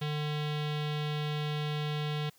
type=tone with low-pass filter; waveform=square; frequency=150 Hz; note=D3; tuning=37 cents sharp; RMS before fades=-33 dBFS; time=0.01-2.3 s; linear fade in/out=10 ms; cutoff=3500 Hz; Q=3.3; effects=white hiss -63 dBFS RMS until 2.38 s